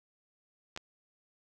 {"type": "clicks", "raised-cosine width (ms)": 0.2, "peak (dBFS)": -23, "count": 2, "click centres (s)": [0.763, 0.775], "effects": []}